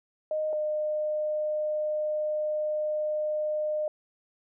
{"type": "tone pair in turn", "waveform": "sine", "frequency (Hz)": [618, 608.8], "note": ["D#5", "D#5"], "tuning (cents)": [-12, -38], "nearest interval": "unison", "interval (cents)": 26, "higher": "first", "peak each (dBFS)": -26, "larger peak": "neither", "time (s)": [[0.31, 0.53], [0.53, 3.88]], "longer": "second", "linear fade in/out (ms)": 2, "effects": []}